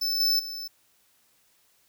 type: tone with level steps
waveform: square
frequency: 5274 Hz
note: E8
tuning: in tune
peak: -25 / -21 / -34 dBFS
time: 0.01-0.68 s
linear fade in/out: 10 ms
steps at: 0.2 / 0.39 s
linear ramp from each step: 5 ms
effects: white hiss -65 dBFS RMS until 1.88 s